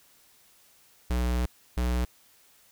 square tone pair in turn, 61.1 / 61.1 Hz, B1 / B1, -18 / -18 cents, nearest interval unison, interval 0 cents, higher neither, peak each -25 dBFS, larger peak neither, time 1.1-1.46 / 1.77-2.05 s, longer first, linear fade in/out 5 ms, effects white hiss -60 dBFS RMS until 2.71 s

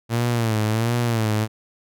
sawtooth tone with vibrato, 113.7 Hz, A#2, 43 cents flat, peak -15 dBFS, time 0.09-1.48 s, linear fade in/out 50 ms, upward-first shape sine, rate 1.4 Hz, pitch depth 100 cents each way, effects none

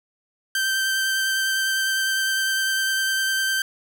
sawtooth tone with vibrato, 1559 Hz, G6, 10 cents flat, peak -17 dBFS, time 0.55-3.62 s, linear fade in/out 2 ms, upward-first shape sine, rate 9.9 Hz, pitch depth 10 cents each way, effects none

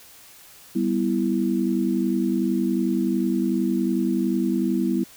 sine chord, E minor, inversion first, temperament equal, 196 / 246.9 / 329.6 Hz, G3 / B3 / E4, 0 / 0 / 0 cents, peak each -24 dBFS, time 0.75-5.04 s, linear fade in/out 10 ms, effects white hiss -48 dBFS RMS until 5.16 s

